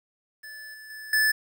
square tone with level steps, 1739 Hz, A6, 21 cents flat, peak -40 / -43 / -39 / -20 dBFS, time 0.43-1.32 s, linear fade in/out 10 ms, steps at 0.74 / 0.9 / 1.13 s, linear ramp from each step 2 ms, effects 10-bit

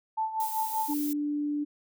sine tone with tremolo, 880 Hz, A5, in tune, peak -25 dBFS, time 0.17-0.94 s, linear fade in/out 10 ms, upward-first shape sine, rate 5.2 Hz, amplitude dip 70%
violet noise, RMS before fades -37 dBFS, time 0.4-1.13 s, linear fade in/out 2 ms
sine tone, 293.7 Hz, D4, in tune, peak -27 dBFS, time 0.88-1.65 s, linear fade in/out 20 ms
effects none

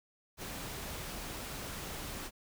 pink noise, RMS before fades -42 dBFS, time 0.37-2.31 s, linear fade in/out 50 ms, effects none

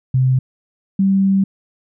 sine tone pair in turn, 129.6 / 194.18 Hz, C3 / G3, -16 / -16 cents, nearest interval perfect fifth, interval 700 cents, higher second, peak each -11 dBFS, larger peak neither, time 0.14-0.39 / 0.99-1.44 s, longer second, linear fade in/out 5 ms, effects none

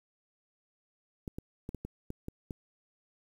clicks, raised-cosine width 3 ms, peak -25 dBFS, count 8, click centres 1.278 / 1.385 / 1.691 / 1.747 / 1.85 / 2.104 / 2.284 / 2.508 s, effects 9-bit

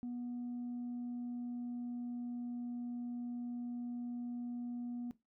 sine tone with pitch glide, 243.2 to 241.7 Hz, B3 to B3, -26 to -37 cents, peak -37 dBFS, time 0.03-5.11 s, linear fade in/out 0 ms, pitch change -11 cents, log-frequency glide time 0.31-2.75 s, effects noise-tail reverb RT60 0.2 s tail -17 dB re dry + tanh soft clip ceiling -37 dBFS

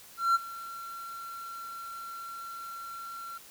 triangle tone with ADSR envelope, 1363 Hz, F6, 43 cents flat, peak -18 dBFS, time 0.17-3.38 s, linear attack 180 ms, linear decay 24 ms, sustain -19 dB, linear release 6 ms, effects white hiss -52 dBFS RMS until 3.5 s

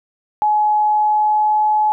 sine tone with pitch glide, 846 to 851.9 Hz, G#5 to G#5, +32 to +44 cents, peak -12 dBFS, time 0.42-1.92 s, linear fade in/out 0 ms, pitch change +12 cents, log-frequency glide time 0.77-1.65 s, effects none

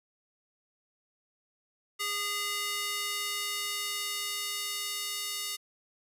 square tone with high-pass filter sweep, 409.4 Hz, G#4, 25 cents flat, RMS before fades -34 dBFS, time 1.99-5.57 s, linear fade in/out 20 ms, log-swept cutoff 1800 to 3400 Hz, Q 0.77, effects resampled to 32000 Hz

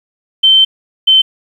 sine tone pair in turn, 3100 / 3083 Hz, G7 / G7, -20 / -29 cents, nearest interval unison, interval 9 cents, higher first, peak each -4 dBFS, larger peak neither, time 0.43-0.65 / 1.07-1.22 s, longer first, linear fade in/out 10 ms, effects 7-bit

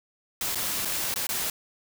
white noise with dropouts, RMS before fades -29 dBFS, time 0.41-1.5 s, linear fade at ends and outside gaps 2 ms, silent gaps 0.548-0.555 / 0.85-0.854 / 1.141-1.159 / 1.269-1.29 s, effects none

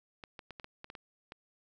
clicks, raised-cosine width 0.3 ms, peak -29 dBFS, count 9, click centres 0.238 / 0.392 / 0.507 / 0.598 / 0.644 / 0.844 / 0.901 / 0.952 / 1.321 s, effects none

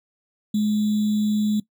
sine tone with sample-and-hold, 211.3 Hz, G#3, 30 cents sharp, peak -18 dBFS, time 0.54-1.6 s, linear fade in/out 5 ms, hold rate 3675 Hz, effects noise-tail reverb RT60 0.1 s tail -19 dB re dry

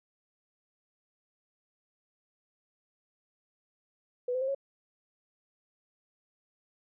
sine tone with pitch steps, 494 / 512 / 530.7 / 550 Hz, B4 / C5 / C5 / C#5, 0 / -38 / +24 / -14 cents, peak -28 dBFS, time 4.28-4.548 s, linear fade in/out 5 ms, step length 67 ms, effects none

